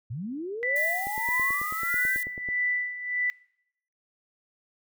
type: linear sweep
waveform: sine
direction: up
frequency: 101 to 1586 Hz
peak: -31 dBFS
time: 0.1-2.17 s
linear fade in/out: 10 ms
type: tone with tremolo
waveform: sine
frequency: 1981 Hz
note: B6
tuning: 5 cents sharp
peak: -23 dBFS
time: 0.63-3.3 s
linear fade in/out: 0 ms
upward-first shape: sine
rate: 1.6 Hz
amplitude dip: 75%
type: noise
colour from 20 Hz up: violet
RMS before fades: -38 dBFS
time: 0.76-2.23 s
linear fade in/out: 0 ms
type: click train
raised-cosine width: 2 ms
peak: -28 dBFS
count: 14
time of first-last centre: 1.07-2.488 s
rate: 9.17 Hz
effects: noise-tail reverb RT60 0.7 s tail -22 dB re dry